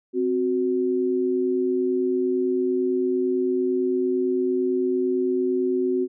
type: tone pair together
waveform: sine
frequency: 260 / 368.9 Hz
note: C4 / F#4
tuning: -11 / -5 cents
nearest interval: tritone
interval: 606 cents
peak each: -25 / -21 dBFS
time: 0.13-6.08 s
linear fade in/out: 50 ms
effects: none